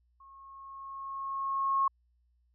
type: tone with level ramp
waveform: sine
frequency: 1088 Hz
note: C#6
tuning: 33 cents flat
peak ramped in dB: -52 to -23 dBFS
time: 0.2-1.88 s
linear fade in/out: 5 ms
effects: added 60 Hz sine -67 dBFS peak until 2.54 s